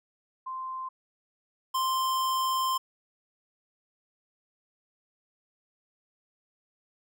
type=tone pair in turn; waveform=sine / square; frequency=1042 / 1045.8 Hz; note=C6 / C6; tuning=-7 / -1 cents; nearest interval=unison; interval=6 cents; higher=second; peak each=-33 / -26 dBFS; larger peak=second; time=0.46-0.89 / 1.74-2.78 s; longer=second; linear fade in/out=10 ms; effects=none